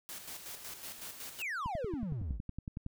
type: noise with tremolo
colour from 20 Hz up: white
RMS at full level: -44 dBFS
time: 0.09-1.42 s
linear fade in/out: 0 ms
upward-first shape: square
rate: 5.4 Hz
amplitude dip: 50%
type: exponential sweep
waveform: triangle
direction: down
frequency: 3136 to 46.57 Hz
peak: -33 dBFS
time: 1.38-2.4 s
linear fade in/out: 50 ms
type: click train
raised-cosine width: 5 ms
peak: -27 dBFS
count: 14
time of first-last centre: 1.66-2.864 s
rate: 10.8 Hz
effects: none